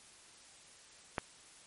click, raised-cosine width 0.5 ms, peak -17 dBFS, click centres 1.182 s, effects white hiss -58 dBFS RMS until 1.66 s + MP3 48 kbps

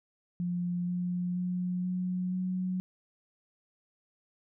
sine tone with pitch steps, 176.2 / 178.14 / 180.11 / 182.1 / 184.11 Hz, F3 / F3 / F#3 / F#3 / F#3, +16 / +35 / -46 / -27 / -8 cents, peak -29 dBFS, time 0.4-2.8 s, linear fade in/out 0 ms, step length 480 ms, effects none

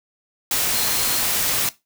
sine tone in noise, 4186 Hz, C8, in tune, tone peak -29 dBFS, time 0.74-1.21 s, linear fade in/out 2 ms, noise white, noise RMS -21 dBFS, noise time 0.51-1.69 s, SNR -11 dB, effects noise-tail reverb RT60 0.2 s tail -17 dB re dry

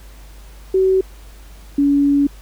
sine tone pair in turn, 378.6 / 283.6 Hz, F#4 / C#4, +40 / +40 cents, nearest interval perfect fourth, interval 500 cents, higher first, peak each -11 dBFS, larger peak neither, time 0.74-1.01 / 1.78-2.27 s, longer second, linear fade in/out 5 ms, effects added 50 Hz sine -37 dBFS peak until 2.41 s + pink hiss -47 dBFS RMS until 2.41 s

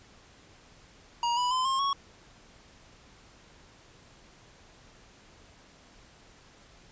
square tone with pitch steps, 948 / 986 / 1025.5 / 1066.6 / 1109.3 Hz, A#5 / B5 / C6 / C6 / C#6, +29 / -3 / -35 / +33 / +1 cents, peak -26 dBFS, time 1.23-1.93 s, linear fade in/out 2 ms, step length 140 ms, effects pink hiss -56 dBFS RMS until 6.91 s + resampled to 16000 Hz

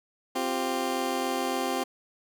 20% pulse chord, C suspended fourth, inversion none, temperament just, 261.6 / 348.8 / 392.4 Hz, C4 / F4 / G4, 0 / -2 / +2 cents, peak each -26 / -28 / -28 dBFS, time 0.35-1.84 s, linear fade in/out 10 ms, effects none

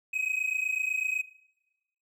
triangle tone pair together, 2513 / 2541 Hz, D#7 / D#7, +17 / +36 cents, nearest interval unison, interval 19 cents, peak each -30 / -28 dBFS, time 0.13-1.22 s, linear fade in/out 10 ms, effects noise-tail reverb RT60 1.0 s tail -21 dB re dry

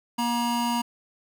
square tone pair together, 238 / 952 Hz, A#3 / A#5, +36 / +36 cents, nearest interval 2 octaves, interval 2400 cents, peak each -27 dBFS, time 0.18-0.82 s, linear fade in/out 10 ms, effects none

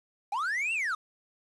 triangle linear two-way sweep, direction up then down, 756 to 2779 to 1188 Hz, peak -26 dBFS, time 0.32-0.95 s, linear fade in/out 5 ms, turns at 0.73 s, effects resampled to 24000 Hz + 9-bit

